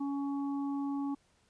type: harmonic tone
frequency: 280 Hz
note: C#4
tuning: 18 cents sharp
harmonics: 1 / 3 / 4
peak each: -32 / -44 / -48 dBFS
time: 0-1.15 s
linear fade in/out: 10 ms
effects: pink hiss -70 dBFS RMS until 1.49 s + resampled to 22050 Hz